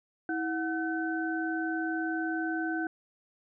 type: tone cluster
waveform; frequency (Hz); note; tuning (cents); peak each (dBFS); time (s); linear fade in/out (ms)
sine; 323.5 / 733 / 1521; E4 / F#5 / F#6; -32 / -16 / +47; -31 / -37 / -34; 0.29-2.87; 2
effects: none